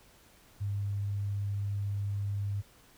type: tone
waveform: sine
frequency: 100.8 Hz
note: G2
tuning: 49 cents sharp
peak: -30 dBFS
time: 0.6-2.62 s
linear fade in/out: 20 ms
effects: pink hiss -60 dBFS RMS until 2.97 s